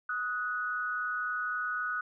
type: tone pair together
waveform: sine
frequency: 1254 / 1477.8 Hz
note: D#6 / F#6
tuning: +13 / -3 cents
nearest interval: minor third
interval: 284 cents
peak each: -35 / -32 dBFS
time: 0.09-2.01 s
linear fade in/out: 5 ms
effects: none